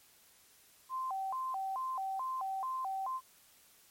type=tone with vibrato; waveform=sine; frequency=896 Hz; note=A5; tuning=31 cents sharp; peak=-34 dBFS; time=0.89-3.21 s; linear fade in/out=50 ms; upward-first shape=square; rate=2.3 Hz; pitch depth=260 cents each way; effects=white hiss -63 dBFS RMS until 3.9 s + MP3 64 kbps